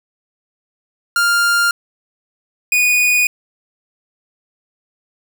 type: tone pair in turn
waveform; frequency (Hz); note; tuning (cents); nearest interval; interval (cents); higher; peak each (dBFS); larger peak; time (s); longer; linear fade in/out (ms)
45% pulse; 1400 / 2468; F6 / D#7; +4 / -15; minor seventh; 981; second; -12 / -11; second; 1.16-1.71 / 2.72-3.27; neither; 2
effects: none